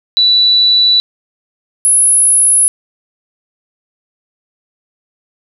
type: tone pair in turn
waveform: sine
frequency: 3956 / 10561 Hz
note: B7 / E9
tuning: +2 / +2 cents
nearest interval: octave + perfect fourth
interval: 1700 cents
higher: second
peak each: -6 dBFS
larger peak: neither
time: 0.17-1 / 1.85-2.68 s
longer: neither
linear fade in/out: 0 ms
effects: none